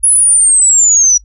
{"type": "linear sweep", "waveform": "sine", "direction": "down", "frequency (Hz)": [10450, 5770], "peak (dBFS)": -5, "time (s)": [0.03, 1.18], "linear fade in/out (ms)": 10, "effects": ["noise-tail reverb RT60 0.1 s tail -24 dB re dry", "added 50 Hz sine -37 dBFS peak until 1.24 s"]}